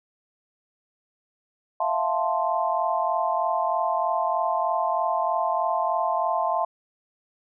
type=chord; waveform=sine; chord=F major seventh; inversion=third; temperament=equal with one note detuned; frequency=659.3 / 702.5 / 880 / 1046.5 Hz; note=E5 / F5 / A5 / C6; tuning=0 / +10 / 0 / 0 cents; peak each=-27 dBFS; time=1.8-6.65 s; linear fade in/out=5 ms; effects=none